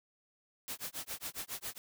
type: noise with tremolo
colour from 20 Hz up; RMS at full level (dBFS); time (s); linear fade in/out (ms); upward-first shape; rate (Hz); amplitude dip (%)
white; -39; 0.68-1.78; 0; sine; 7.3; 100
effects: none